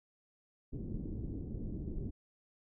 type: low-pass noise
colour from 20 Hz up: pink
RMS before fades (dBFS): -40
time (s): 0.72-2.11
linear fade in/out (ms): 20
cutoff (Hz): 340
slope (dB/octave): 24
effects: none